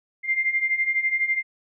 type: beating tone pair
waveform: sine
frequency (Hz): 2093 / 2105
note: C7 / C7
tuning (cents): 0 / +10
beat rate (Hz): 12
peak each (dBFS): -26 / -22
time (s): 0.23-1.43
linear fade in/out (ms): 50
effects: none